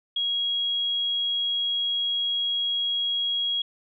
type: tone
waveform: sine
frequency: 3300 Hz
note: G#7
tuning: 12 cents flat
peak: -23 dBFS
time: 0.16-3.62 s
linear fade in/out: 5 ms
effects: none